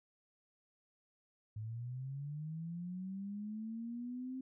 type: linear sweep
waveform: sine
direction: up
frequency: 105.4 to 262.8 Hz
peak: -40 dBFS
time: 1.56-4.41 s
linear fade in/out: 5 ms
effects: none